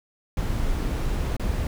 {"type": "noise with dropouts", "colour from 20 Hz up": "brown", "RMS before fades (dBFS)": -25, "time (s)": [0.37, 1.67], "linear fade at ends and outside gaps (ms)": 2, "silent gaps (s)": [1.367, 1.396], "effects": []}